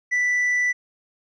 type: tone with tanh clipping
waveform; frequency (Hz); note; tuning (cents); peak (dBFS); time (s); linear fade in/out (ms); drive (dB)
triangle; 1975.5; B6; 0; -19; 0.11-0.73; 20; 7
effects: none